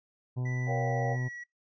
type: harmonic tone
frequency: 125.8 Hz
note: B2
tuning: 32 cents sharp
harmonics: 1 / 2 / 3 / 4 / 5 / 6 / 7 / 8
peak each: -29 / -43 / -46 / -53 / -53 / -55 / -55 / -57 dBFS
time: 0.36-1.29 s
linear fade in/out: 20 ms
type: tone with pitch glide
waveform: triangle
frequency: 1975.5 to 1928.2 Hz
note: B6 to B6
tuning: 0 to -42 cents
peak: -38 dBFS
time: 0.45-1.44 s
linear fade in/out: 10 ms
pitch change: -42 cents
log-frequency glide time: 0.68-1.25 s
type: chord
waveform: sine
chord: G half-diminished seventh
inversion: first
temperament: just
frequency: 470.4 / 564.5 / 705.6 / 784 Hz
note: Bb4 / Db5 / F5 / G5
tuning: +16 / +31 / +18 / 0 cents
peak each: -36 dBFS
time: 0.66-1.17 s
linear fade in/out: 50 ms
effects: noise-tail reverb RT60 0.2 s tail -26 dB re dry + resampled to 16000 Hz